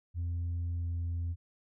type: tone with pitch glide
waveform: sine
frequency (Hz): 85.9 to 85.26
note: F2 to F2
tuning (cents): -28 to -41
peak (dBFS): -29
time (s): 0.14-1.36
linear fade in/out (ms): 50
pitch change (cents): -13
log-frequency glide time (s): 0.74-0.87
effects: tanh soft clip ceiling -30 dBFS